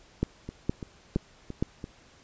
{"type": "two click trains", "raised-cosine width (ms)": 3, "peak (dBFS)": [-12, -23], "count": [4, 5], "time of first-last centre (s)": [[0.23, 1.625], [0.49, 1.841]], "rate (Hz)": [2.15, 2.96], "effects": ["pink hiss -57 dBFS RMS until 2.23 s", "resampled to 16000 Hz"]}